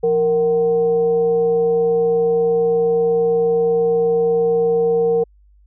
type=tone with frequency modulation; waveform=sine; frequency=464.2 Hz; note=A#4; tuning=7 cents flat; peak=-13 dBFS; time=0.03-5.24 s; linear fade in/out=10 ms; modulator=290 Hz; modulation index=0.35; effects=added 50 Hz sine -48 dBFS peak until 5.66 s